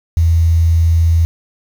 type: tone with quantisation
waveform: sine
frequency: 82.8 Hz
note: E2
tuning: 8 cents sharp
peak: -8 dBFS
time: 0.17-1.25 s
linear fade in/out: 0 ms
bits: 6
effects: none